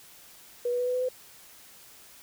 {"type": "tone with pitch steps", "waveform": "sine", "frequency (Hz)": [485.2, 489.7, 494.3, 498.8, 503.5, 508.1], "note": ["B4", "B4", "B4", "B4", "B4", "B4"], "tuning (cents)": [-31, -15, 1, 17, 33, 49], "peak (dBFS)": -25, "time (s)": [0.65, 1.088], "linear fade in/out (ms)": 5, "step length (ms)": 73, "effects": ["white hiss -52 dBFS RMS until 2.22 s"]}